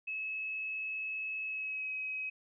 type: tone with pitch glide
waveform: sine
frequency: 2585 to 2541 Hz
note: E7 to D#7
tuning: -34 to +36 cents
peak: -35 dBFS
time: 0.07-2.3 s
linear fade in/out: 10 ms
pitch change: -30 cents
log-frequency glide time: 1.44-1.92 s
effects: none